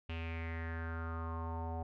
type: tone with low-pass filter sweep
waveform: square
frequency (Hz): 82.3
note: E2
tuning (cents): -2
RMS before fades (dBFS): -40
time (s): 0.09-1.83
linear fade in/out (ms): 5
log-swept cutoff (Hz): 2800 to 760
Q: 5.5
effects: none